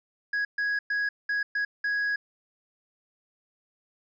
triangle tone bursts at uneven times, 1661.2 Hz, G#6, in tune, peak -23 dBFS, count 6, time 0.33-0.45 / 0.58-0.79 / 0.9-1.09 / 1.29-1.43 / 1.55-1.65 / 1.84-2.16 s, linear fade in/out 5 ms, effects resampled to 16000 Hz

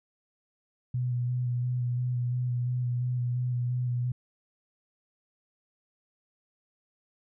sine tone with vibrato, 123.47 Hz, B2, in tune, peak -26 dBFS, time 0.94-4.12 s, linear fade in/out 5 ms, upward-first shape square, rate 2.9 Hz, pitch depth 17 cents each way, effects none

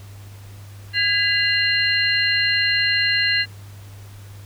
sine tone cluster, 1646 / 2007 / 2797 / 4165 Hz, G#6 / B6 / F7 / C8, -16 / +27 / +2 / -9 cents, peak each -22 dBFS, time 0.93-3.46 s, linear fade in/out 50 ms, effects added 100 Hz sine -37 dBFS peak until 4.45 s + pink hiss -48 dBFS RMS until 4.45 s

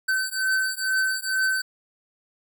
square beating tone pair, 1532 / 1534.2 Hz, G6 / G6, -40 / -38 cents, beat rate 2.2 Hz, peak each -26 dBFS, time 0.08-1.62 s, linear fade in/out 10 ms, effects none

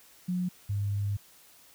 sine tone pair in turn, 180.4 / 101.25 Hz, F#3 / G#2, -44 / -43 cents, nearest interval minor seventh, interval 999 cents, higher first, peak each -27 dBFS, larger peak neither, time 0.28-0.49 / 0.69-1.17 s, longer second, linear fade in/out 10 ms, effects white hiss -57 dBFS RMS until 1.74 s

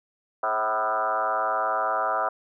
sine tone with frequency modulation, 987.8 Hz, B5, in tune, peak -22 dBFS, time 0.43-2.29 s, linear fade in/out 5 ms, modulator 113 Hz, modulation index 3.7, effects none

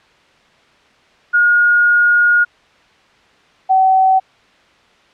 sine tone pair in turn, 1434 / 759.6 Hz, F6 / F#5, +45 / +45 cents, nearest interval major seventh, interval 1100 cents, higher first, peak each -8 dBFS, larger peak neither, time 1.33-2.45 / 3.69-4.2 s, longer first, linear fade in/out 20 ms, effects white hiss -50 dBFS RMS until 5.13 s + low-pass 3000 Hz 12 dB/octave

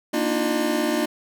square tone cluster, 235.3 / 293.4 / 314.4 / 351.1 / 607 Hz, A#3 / D4 / D#4 / F4 / D#5, +16 / -2 / +18 / +9 / -43 cents, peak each -28 dBFS, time 0.13-1.06 s, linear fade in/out 10 ms, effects none

